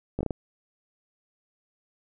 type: slowing click train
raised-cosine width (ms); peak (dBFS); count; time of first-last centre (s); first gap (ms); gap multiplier
2; -15; 5; 0.19-0.308; 17; 1.38
effects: none